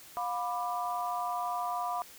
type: chord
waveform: sine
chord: B diminished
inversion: second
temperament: just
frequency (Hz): 711.2 / 987.8 / 1185.3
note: F5 / B5 / D6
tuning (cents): +31 / 0 / +16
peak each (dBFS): -34 / -35 / -37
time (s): 0.17-2.02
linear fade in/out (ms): 0
effects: white hiss -52 dBFS RMS until 2.18 s